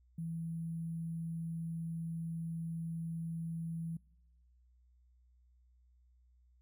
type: tone with sample-and-hold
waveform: sine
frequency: 164.81 Hz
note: E3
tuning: in tune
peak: -37 dBFS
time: 0.18-3.97 s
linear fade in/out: 5 ms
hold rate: 11025 Hz
effects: noise-tail reverb RT60 0.9 s tail -24 dB re dry + added 61 Hz sine -64 dBFS peak until 6.61 s

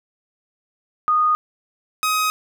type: tone pair in turn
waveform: sine / sawtooth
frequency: 1234 / 1259.9 Hz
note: D#6 / D#6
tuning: -15 / +21 cents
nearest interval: unison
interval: 36 cents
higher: second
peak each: -14 dBFS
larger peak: neither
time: 1.08-1.35 / 2.03-2.3 s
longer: neither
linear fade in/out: 0 ms
effects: none

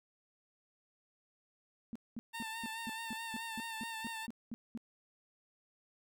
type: tone bursts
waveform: sine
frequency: 229.7 Hz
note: A#3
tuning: 25 cents flat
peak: -39 dBFS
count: 13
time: 1.93-4.775 s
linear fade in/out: 0 ms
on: 25 ms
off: 210 ms
type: tone with vibrato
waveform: 15% pulse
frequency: 901 Hz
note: A5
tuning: 41 cents sharp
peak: -34 dBFS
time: 2.33-4.27 s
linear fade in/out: 20 ms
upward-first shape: sine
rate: 4.7 Hz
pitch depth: 37 cents each way
effects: none

